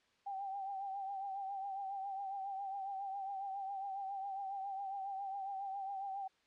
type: tone with vibrato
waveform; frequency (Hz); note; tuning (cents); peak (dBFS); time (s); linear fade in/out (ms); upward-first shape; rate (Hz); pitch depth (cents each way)
sine; 784; G5; 0; -39; 0.26-6.28; 10; triangle; 7.3; 59
effects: white hiss -73 dBFS RMS until 6.46 s + low-pass 4000 Hz 12 dB/octave